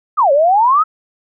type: exponential two-way sweep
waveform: sine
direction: down then up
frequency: 1318.5 to 540 to 1318.5 Hz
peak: -8 dBFS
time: 0.17-0.84 s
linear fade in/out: 20 ms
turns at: 0.32 s
effects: none